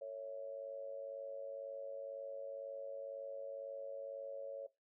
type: tone with amplitude modulation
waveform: sine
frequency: 554.4 Hz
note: C#5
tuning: in tune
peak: -39 dBFS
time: 0.01-4.67 s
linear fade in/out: 10 ms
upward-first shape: sine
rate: 102 Hz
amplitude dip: 80%
effects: noise-tail reverb RT60 0.2 s tail -19 dB re dry